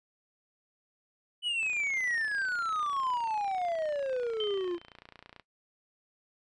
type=exponential sweep; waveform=triangle; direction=down; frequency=3000 to 337.1 Hz; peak=-27 dBFS; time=1.42-4.79 s; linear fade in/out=50 ms
type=click train; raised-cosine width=0.3 ms; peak=-32 dBFS; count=111; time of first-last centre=1.63-5.397 s; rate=29.2 Hz
type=tone with exponential decay; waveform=sine; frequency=3100 Hz; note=G7; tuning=20 cents flat; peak=-30 dBFS; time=4.4-4.96 s; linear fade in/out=2 ms; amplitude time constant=120 ms
effects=noise-tail reverb RT60 0.1 s tail -17 dB re dry + resampled to 22050 Hz